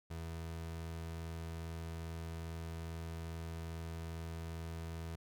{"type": "tone", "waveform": "30% pulse", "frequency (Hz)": 82.41, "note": "E2", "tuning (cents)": 0, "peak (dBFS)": -39, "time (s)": [0.1, 5.16], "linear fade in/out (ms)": 10, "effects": []}